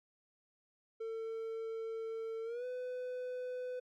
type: tone with pitch glide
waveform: triangle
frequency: 449.4 to 501.5 Hz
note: A4 to B4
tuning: +37 to +26 cents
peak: -36 dBFS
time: 1-3.8 s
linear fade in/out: 10 ms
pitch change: +189 cents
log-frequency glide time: 2.44-2.65 s
effects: MP3 96 kbps